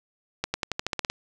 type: accelerating click train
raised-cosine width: 0.2 ms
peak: -9 dBFS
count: 10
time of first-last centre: 0.44-1.1 s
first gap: 100 ms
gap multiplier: 0.92
effects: none